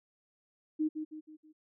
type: tone with echo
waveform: sine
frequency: 309.7 Hz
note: D#4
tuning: 8 cents flat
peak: -27 dBFS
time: 0.79-0.89 s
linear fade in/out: 20 ms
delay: 160 ms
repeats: 4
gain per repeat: -7 dB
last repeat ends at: 1.53 s
effects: none